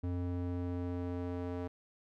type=tone with band-pass filter sweep; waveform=square; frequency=88.5 Hz; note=F2; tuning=23 cents sharp; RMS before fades=-37 dBFS; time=0.03-1.68 s; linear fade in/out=10 ms; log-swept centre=190 to 430 Hz; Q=0.91; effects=none